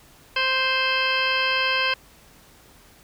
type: harmonic tone with a mistuned harmonic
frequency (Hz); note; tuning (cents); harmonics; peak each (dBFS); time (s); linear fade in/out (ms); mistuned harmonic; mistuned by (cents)
523; C5; -1; 1 / 2 / 3 / 4 / 5 / 6 / 8 / 9 / 10; -31 / -27 / -26 / -30 / -25 / -27 / -34 / -37 / -34; 0.36-1.94; 5; 10; -54
effects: pink hiss -52 dBFS RMS until 3.03 s